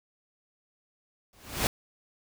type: noise with exponential growth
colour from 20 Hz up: pink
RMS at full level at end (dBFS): -23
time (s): 1.33-1.67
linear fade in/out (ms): 1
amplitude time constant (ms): 73
effects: none